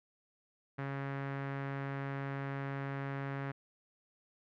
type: tone with low-pass filter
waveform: sawtooth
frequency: 138 Hz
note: C#3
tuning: 7 cents flat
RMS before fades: -39 dBFS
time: 0.78-3.52 s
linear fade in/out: 10 ms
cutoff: 1800 Hz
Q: 2.1
effects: none